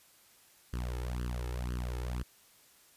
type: tone with flanger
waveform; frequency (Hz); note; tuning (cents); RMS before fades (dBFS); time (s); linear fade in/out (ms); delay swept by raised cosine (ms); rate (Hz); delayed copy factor
sawtooth; 61; B1; -21; -36; 0.73-2.23; 5; 0.64 to 2.34; 2; +0.9
effects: white hiss -62 dBFS RMS until 2.96 s + resampled to 32000 Hz